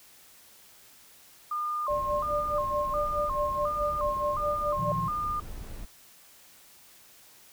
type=tone with vibrato; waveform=sine; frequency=1137 Hz; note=C#6; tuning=44 cents sharp; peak=-28 dBFS; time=1.51-5.4 s; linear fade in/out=5 ms; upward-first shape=square; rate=1.4 Hz; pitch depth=110 cents each way
type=tone with tremolo; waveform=sine; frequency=590 Hz; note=D5; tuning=8 cents sharp; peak=-26 dBFS; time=1.88-4.92 s; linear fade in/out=2 ms; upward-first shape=sine; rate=4.7 Hz; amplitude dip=90%
type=noise; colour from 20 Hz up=brown; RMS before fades=-40 dBFS; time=1.89-5.86 s; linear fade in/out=20 ms
type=chord; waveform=sine; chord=Bb suspended fourth; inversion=none; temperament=just; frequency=116.54 / 155.39 / 174.81 Hz; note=Bb2 / Eb3 / F3; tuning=0 / -2 / +2 cents; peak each=-35 dBFS; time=4.78-5.09 s; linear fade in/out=10 ms
effects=white hiss -55 dBFS RMS until 7.52 s